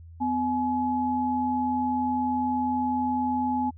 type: tone pair together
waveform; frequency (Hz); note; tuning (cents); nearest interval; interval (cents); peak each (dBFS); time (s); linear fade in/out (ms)
sine; 252.1 / 848; B3 / G#5; +36 / +36; octave + major sixth; 2100; -26; 0.2-3.71; 20
effects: added 83 Hz sine -43 dBFS peak until 3.77 s